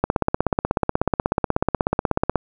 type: click train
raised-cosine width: 1 ms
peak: -3 dBFS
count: 39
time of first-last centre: 0.04-2.357 s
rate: 16.4 Hz
effects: none